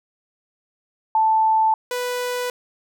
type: tone pair in turn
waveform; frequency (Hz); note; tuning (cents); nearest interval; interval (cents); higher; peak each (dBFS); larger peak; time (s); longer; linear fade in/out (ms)
sine / sawtooth; 880 / 493.9; A5 / B4; 0 / 0; minor seventh; 1000; first; -14 / -19; first; 1.15-1.74 / 1.91-2.5; neither; 2
effects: none